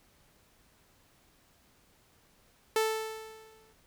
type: tone with exponential decay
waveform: sawtooth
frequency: 440 Hz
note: A4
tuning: in tune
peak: -20 dBFS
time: 2.76-3.73 s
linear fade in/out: 2 ms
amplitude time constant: 210 ms
effects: pink hiss -65 dBFS RMS until 3.86 s